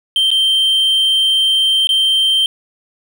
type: tone with dropouts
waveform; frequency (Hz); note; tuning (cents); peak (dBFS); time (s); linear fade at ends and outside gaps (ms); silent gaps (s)
triangle; 3136; G7; 0; -9; 0.16-2.46; 1; 0.305-0.314 / 1.871-1.891
effects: none